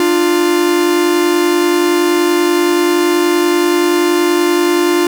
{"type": "tone pair together", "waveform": "45% pulse", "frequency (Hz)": [298.7, 349.2], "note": ["D4", "F4"], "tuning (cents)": [29, 0], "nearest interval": "minor third", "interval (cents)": 271, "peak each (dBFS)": [-16, -11], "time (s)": [0, 5.07], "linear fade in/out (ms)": 2, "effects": []}